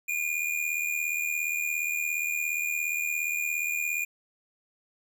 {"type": "tone with amplitude modulation", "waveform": "square", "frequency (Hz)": 2428, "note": "D#7", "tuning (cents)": -43, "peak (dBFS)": -25, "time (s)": [0.08, 4.05], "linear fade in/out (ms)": 10, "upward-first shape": "sine", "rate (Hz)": 77.2, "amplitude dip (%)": 65, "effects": []}